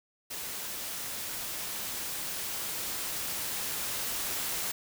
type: noise with level ramp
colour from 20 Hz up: white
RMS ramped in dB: -38 to -33 dBFS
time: 0.3-4.72 s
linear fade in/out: 10 ms
effects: none